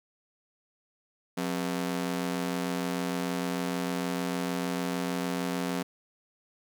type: ring-modulated tone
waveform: sawtooth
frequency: 222.4 Hz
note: A3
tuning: 19 cents sharp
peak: -22 dBFS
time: 1.37-5.83 s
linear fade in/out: 10 ms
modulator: 43.3 Hz
effects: none